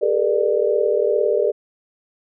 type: tone cluster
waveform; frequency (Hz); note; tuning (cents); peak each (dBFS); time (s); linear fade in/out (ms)
sine; 402.3 / 439.7 / 482.1 / 595; G4 / A4 / B4 / D5; +45 / -1 / -42 / +22; -21; 0.01-1.52; 20
effects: none